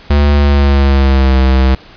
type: tone with pitch glide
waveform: square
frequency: 72.3 to 65.54 Hz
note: D2 to C2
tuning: -27 to +4 cents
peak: -7 dBFS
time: 0.1-1.75 s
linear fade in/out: 5 ms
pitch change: -169 cents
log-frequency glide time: 0.34-1.38 s
effects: pink hiss -38 dBFS RMS until 1.96 s + resampled to 11025 Hz